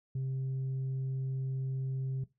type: tone with tanh clipping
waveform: sine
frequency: 132.4 Hz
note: C3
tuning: 21 cents sharp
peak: -32 dBFS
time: 0.15-2.24 s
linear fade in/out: 5 ms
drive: 1 dB
effects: noise-tail reverb RT60 0.2 s tail -17 dB re dry